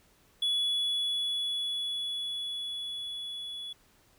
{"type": "tone with level ramp", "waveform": "triangle", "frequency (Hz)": 3400, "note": "G#7", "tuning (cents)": 40, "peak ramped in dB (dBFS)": [-24, -36], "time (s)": [0.42, 3.73], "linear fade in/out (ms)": 5, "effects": ["pink hiss -64 dBFS RMS until 4.18 s"]}